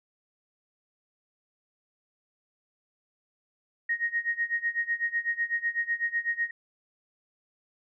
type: tone with tremolo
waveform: sine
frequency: 1870 Hz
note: A#6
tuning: 5 cents sharp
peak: -23 dBFS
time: 3.89-6.51 s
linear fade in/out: 5 ms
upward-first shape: sine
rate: 8 Hz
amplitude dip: 90%
effects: none